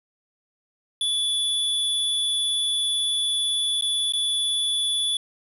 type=tone with dropouts; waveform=square; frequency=3447 Hz; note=A7; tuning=36 cents flat; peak=-22 dBFS; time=1.01-5.17 s; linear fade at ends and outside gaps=2 ms; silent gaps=3.811-3.822 / 4.123-4.135 s; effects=resampled to 32000 Hz + 8-bit